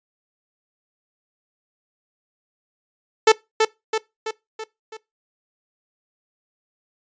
sawtooth tone with echo, 440 Hz, A4, in tune, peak -5 dBFS, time 3.27-3.32 s, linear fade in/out 5 ms, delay 330 ms, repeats 5, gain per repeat -5 dB, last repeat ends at 4.97 s, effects noise-tail reverb RT60 0.2 s tail -21 dB re dry + resampled to 16000 Hz

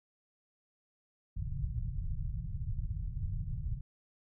pink low-pass noise, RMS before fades -36 dBFS, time 1.36-3.81 s, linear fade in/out 10 ms, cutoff 150 Hz, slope 48 dB/octave, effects none

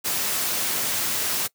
white noise, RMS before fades -25 dBFS, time 0.04-1.48 s, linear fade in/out 20 ms, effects noise-tail reverb RT60 0.1 s tail -22 dB re dry + high-pass 100 Hz 12 dB/octave

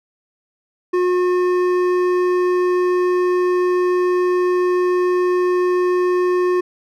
triangle tone with hard clipping, 360.7 Hz, F#4, 44 cents flat, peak -16 dBFS, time 0.93-6.61 s, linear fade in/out 10 ms, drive 14 dB, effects none

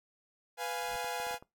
sawtooth chord, F diminished, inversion second, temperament equal with one note detuned, 495.6 / 698.5 / 830.6 Hz, Cb5 / F5 / Ab5, +6 / 0 / 0 cents, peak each -36 / -36 / -34 dBFS, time 0.57-1.39 s, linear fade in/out 50 ms
brown noise with exponential growth, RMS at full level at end -48 dBFS, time 0.7-0.96 s, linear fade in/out 2 ms, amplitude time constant 56 ms
clicks, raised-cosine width 1 ms, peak -36 dBFS, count 6, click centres 1.045 / 1.2 / 1.268 / 1.31 / 1.343 / 1.425 s
effects noise-tail reverb RT60 0.2 s tail -20 dB re dry

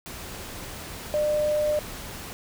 sine tone in noise, 600 Hz, D5, 37 cents sharp, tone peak -21 dBFS, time 1.14-1.79 s, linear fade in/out 0 ms, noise pink, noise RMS -38 dBFS, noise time 0.06-2.33 s, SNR +14 dB, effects none

